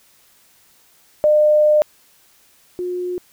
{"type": "tone pair in turn", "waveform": "sine", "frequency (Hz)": [604, 359.1], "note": ["D5", "F4"], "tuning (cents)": [48, 48], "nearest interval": "major sixth", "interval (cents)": 900, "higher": "first", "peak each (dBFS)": [-10, -21], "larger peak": "first", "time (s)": [[1.24, 1.82], [2.79, 3.18]], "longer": "first", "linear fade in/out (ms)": 0, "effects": ["white hiss -54 dBFS RMS until 3.32 s"]}